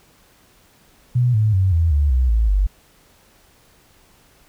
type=tone with pitch steps; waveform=sine; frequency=123.2 / 107.87 / 94.45 / 82.7 / 72.41 / 63.41 / 55.52 / 48.61 Hz; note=B2 / A2 / F#2 / E2 / D2 / B1 / A1 / G1; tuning=-4 / -34 / +36 / +6 / -24 / +46 / +16 / -14 cents; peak=-13 dBFS; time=1.15-2.67 s; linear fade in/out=10 ms; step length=190 ms; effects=pink hiss -54 dBFS RMS until 4.48 s